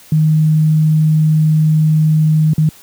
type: tone with dropouts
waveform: sine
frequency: 155.56 Hz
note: D#3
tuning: in tune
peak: -8 dBFS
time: 0.12-2.69 s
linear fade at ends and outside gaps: 2 ms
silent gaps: 2.534-2.58 s
effects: white hiss -42 dBFS RMS until 2.82 s + high-pass 60 Hz 12 dB/octave